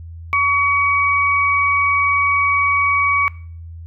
sine tone pair together, 1130 / 2261 Hz, C#6 / C#7, +33 / +34 cents, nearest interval octave, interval 1201 cents, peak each -16 dBFS, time 0.33-3.28 s, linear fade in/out 0 ms, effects noise-tail reverb RT60 0.5 s tail -21 dB re dry + added 83 Hz sine -31 dBFS peak until 3.86 s

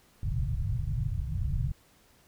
white low-pass noise, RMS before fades -30 dBFS, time 0.23-1.72 s, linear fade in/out 2 ms, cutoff 140 Hz, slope 48 dB/octave, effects pink hiss -62 dBFS RMS until 2.27 s

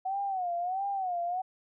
sine tone with vibrato, 743 Hz, F#5, 7 cents sharp, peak -29 dBFS, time 0.05-1.42 s, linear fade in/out 10 ms, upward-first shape sine, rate 1.5 Hz, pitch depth 130 cents each way, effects none

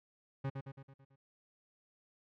40% pulse tone with echo, 135.9 Hz, C#3, 34 cents flat, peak -33 dBFS, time 0.44-0.5 s, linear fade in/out 10 ms, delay 110 ms, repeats 6, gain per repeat -5 dB, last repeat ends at 1.16 s, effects low-pass 2000 Hz 12 dB/octave + MP3 96 kbps

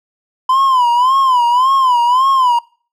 triangle tone with vibrato, 1014 Hz, B5, 45 cents sharp, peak -7 dBFS, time 0.49-2.59 s, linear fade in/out 5 ms, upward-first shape sine, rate 1.8 Hz, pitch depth 120 cents each way, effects noise-tail reverb RT60 0.4 s tail -23 dB re dry

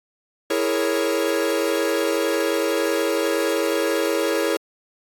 45% pulse chord, A# half-diminished seventh, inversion second, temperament equal, 329.6 / 415.3 / 466.2 / 554.4 Hz, E4 / G#4 / A#4 / C#5, 0 / 0 / 0 / 0 cents, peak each -25 dBFS, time 0.5-4.57 s, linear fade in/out 5 ms, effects AAC 64 kbps

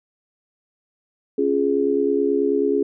sine chord, Db major, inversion none, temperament just, 277.2 / 346.5 / 415.8 Hz, Db4 / F4 / Ab4, 0 / -14 / +2 cents, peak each -22 / -24 / -19 dBFS, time 1.38-2.83 s, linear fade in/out 5 ms, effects none

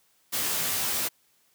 white noise with comb filter, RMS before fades -28 dBFS, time 0.32-1.09 s, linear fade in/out 20 ms, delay 15 ms, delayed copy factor -1, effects white hiss -66 dBFS RMS until 1.54 s + high-pass 80 Hz 12 dB/octave

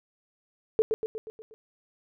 sine tone with echo, 439.7 Hz, A4, 1 cent flat, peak -17 dBFS, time 0.79-0.82 s, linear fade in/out 0 ms, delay 120 ms, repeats 6, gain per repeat -5 dB, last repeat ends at 1.54 s, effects none

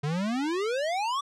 square exponential sweep, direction up, 139.9 to 1174.7 Hz, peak -27 dBFS, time 0.03-1.21 s, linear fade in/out 10 ms, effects low-pass 6000 Hz 12 dB/octave

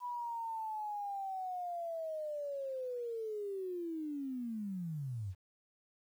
sine linear sweep, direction down, 987.8 to 86.2 Hz, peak -37 dBFS, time 0-5.35 s, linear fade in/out 50 ms, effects 11-bit

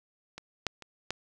clicks, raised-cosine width 0.2 ms, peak -24 / -11 / -28 / -14 dBFS, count 4, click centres 0.38 / 0.667 / 0.823 / 1.106 s, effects none

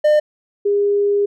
triangle / sine tone pair in turn, 603 / 406.4 Hz, D5 / G#4, +46 / -38 cents, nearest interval perfect fifth, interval 684 cents, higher first, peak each -8 / -13 dBFS, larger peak first, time 0.04-0.2 / 0.65-1.26 s, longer second, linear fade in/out 10 ms, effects none

